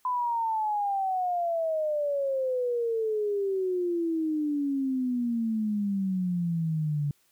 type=exponential sweep; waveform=sine; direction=down; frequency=1012 to 142.9 Hz; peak=-25 dBFS; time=0.05-7.11 s; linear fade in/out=2 ms; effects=white hiss -67 dBFS RMS until 7.31 s